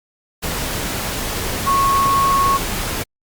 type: tone in noise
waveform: sine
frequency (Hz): 1100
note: C#6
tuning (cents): -14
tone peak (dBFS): -13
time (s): 1.66-2.58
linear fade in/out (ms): 20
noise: pink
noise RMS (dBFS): -23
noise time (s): 0.42-3.04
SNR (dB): +7
effects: Opus 48 kbps